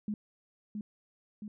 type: tone with echo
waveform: sine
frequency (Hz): 210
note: G#3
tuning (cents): +19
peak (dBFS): -31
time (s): 0.08-0.14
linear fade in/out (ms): 2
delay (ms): 670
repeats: 2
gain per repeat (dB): -4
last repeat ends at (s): 1.48
effects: none